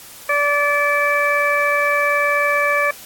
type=harmonic tone; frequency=579 Hz; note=D5; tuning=25 cents flat; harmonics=1 / 2 / 3 / 4; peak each=-20 / -20 / -20 / -20 dBFS; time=0.29-2.91 s; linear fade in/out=5 ms; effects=white hiss -39 dBFS RMS until 3.05 s + AAC 64 kbps